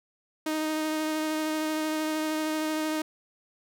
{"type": "tone with vibrato", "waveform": "sawtooth", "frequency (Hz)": 311.1, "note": "D#4", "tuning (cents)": 0, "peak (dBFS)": -23, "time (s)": [0.46, 3.02], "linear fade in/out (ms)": 5, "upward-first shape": "sine", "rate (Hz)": 13, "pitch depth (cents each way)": 12, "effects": []}